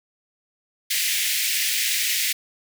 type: high-pass noise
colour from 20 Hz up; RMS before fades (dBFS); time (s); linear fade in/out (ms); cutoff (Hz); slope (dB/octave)
pink; -23; 0.9-2.33; 10; 1900; 48
effects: none

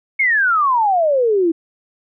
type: exponential sweep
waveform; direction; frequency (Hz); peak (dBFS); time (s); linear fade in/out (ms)
sine; down; 2217 to 318.8; -12; 0.19-1.52; 10
effects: none

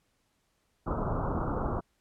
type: low-pass noise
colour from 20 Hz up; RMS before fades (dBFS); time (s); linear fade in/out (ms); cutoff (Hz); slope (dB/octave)
pink; -31; 0.86-1.81; 20; 1400; 96
effects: pink hiss -74 dBFS RMS until 2 s + low-pass 12000 Hz 12 dB/octave

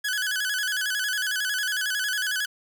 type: tone with vibrato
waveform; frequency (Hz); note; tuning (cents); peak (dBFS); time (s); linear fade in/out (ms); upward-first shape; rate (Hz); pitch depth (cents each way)
sawtooth; 1588; G6; +22; -21; 0.04-2.46; 10; square; 11; 90
effects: none

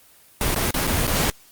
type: noise with dropouts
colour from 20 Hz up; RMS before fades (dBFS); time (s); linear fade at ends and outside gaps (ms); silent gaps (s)
pink; -21; 0.41-1.3; 1; 0.547-0.561 / 0.708-0.742 / 0.87-0.874 / 1.069-1.077
effects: white hiss -52 dBFS RMS until 1.51 s + Opus 24 kbps

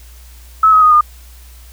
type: tone with pitch steps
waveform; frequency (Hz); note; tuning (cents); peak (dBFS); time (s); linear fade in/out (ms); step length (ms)
sine; 1296 / 1268.6 / 1241.8 / 1215.5; E6 / D#6 / D#6 / D#6; -30 / +33 / -4 / -41; -5; 0.63-1.01; 5; 95
effects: added 60 Hz sine -36 dBFS peak until 1.72 s + white hiss -45 dBFS RMS until 1.72 s

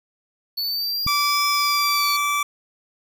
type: linear two-way sweep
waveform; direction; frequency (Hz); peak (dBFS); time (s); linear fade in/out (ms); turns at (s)
square; up then down; 4435 to 5130 to 4435; -23; 0.57-2.17; 10; 1.47
type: click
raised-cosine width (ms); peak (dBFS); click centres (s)
5; -16; 1.065
type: tone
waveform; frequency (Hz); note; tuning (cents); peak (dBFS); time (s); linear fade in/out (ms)
25% pulse; 1160; D6; -22; -16; 1.07-2.43; 5
effects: 9-bit

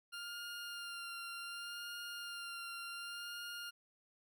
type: tone with vibrato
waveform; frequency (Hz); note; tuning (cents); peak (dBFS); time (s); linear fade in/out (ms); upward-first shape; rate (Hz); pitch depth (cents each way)
20% pulse; 1400; F6; +4; -39; 0.12-3.71; 20; sine; 0.67; 20
effects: none

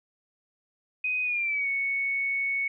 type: tone with pitch glide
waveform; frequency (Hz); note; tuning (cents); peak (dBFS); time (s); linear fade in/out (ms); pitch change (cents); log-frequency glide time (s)
sine; 2503 to 2217; D#7 to C#7; +10 to 0; -25; 1.04-2.68; 5; -210; 1.23-1.68
effects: none

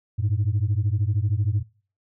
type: beating tone pair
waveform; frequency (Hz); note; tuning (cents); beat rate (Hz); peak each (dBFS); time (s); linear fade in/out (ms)
sine; 97.3 / 110.3; G2 / A2; -12 / +5; 13; -21 / -21; 0.18-1.63; 20
effects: noise-tail reverb RT60 0.4 s tail -23 dB re dry + tanh soft clip ceiling -16 dBFS

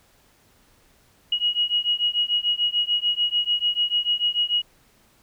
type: beating tone pair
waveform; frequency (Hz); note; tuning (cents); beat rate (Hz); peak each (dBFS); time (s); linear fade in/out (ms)
sine; 2895 / 2901.8; F#7 / F#7; -38 / -34; 6.8; -23; 1.32-4.62; 5
effects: pink hiss -59 dBFS RMS until 5.22 s

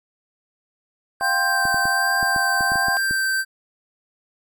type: tone with vibrato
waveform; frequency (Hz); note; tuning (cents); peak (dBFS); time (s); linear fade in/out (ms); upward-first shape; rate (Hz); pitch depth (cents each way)
square; 1568; G6; 0; -20; 1.2-3.45; 50; sine; 1.3; 14
type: chord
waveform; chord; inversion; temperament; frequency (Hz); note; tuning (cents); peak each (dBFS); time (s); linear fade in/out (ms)
sine; F suspended second; none; equal with one note detuned; 702.1 / 784 / 1046.5; F5 / G5 / C6; +9 / 0 / 0; -27 / -25 / -28; 1.21-2.97; 0
type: clicks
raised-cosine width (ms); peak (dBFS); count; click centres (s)
3; -19; 10; 1.654 / 1.744 / 1.855 / 2.229 / 2.362 / 2.608 / 2.719 / 2.757 / 2.884 / 3.11
effects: none

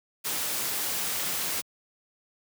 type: noise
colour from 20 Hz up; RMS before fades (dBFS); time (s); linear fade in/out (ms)
white; -30; 0.24-1.62; 20
effects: high-pass 100 Hz 12 dB/octave

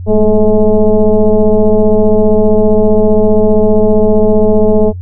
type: tone with frequency modulation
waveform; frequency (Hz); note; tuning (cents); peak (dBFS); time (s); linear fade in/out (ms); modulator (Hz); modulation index
sine; 218.6; A3; -11; -4; 0.06-4.93; 50; 211; 1.8
effects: noise-tail reverb RT60 0.1 s tail -21 dB re dry + added 90 Hz sine -20 dBFS peak until 5.01 s

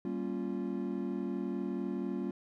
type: chord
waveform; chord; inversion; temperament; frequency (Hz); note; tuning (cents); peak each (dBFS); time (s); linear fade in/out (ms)
triangle; G half-diminished seventh; none; equal with one note detuned; 193.41 / 233.1 / 277.2 / 349.2; G3 / Bb3 / Db4 / F4; -23 / 0 / 0 / 0; -36 / -37 / -37 / -37; 0.05-2.31; 2
effects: none

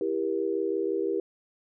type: chord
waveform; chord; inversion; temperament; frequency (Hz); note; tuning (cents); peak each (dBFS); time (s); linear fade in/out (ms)
sine; E diminished; none; just; 329.6 / 395.6 / 474.7; E4 / G4 / Bb4; 0 / +16 / +31; -31 / -28 / -31; 0.01-1.2; 2
effects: none

